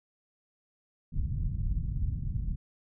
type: low-pass noise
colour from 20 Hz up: pink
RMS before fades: -31 dBFS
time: 1.12-2.56 s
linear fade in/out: 10 ms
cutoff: 150 Hz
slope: 24 dB/octave
effects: none